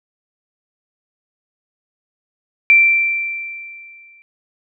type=tone with exponential decay; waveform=sine; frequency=2349 Hz; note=D7; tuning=in tune; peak=-5 dBFS; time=2.7-4.22 s; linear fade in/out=0 ms; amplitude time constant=330 ms; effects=none